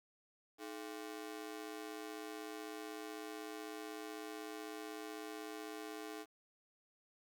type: ring-modulated tone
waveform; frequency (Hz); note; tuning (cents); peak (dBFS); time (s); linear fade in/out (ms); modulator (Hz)
sawtooth; 370; F#4; 0; -38; 0.58-6.26; 50; 58
effects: 11-bit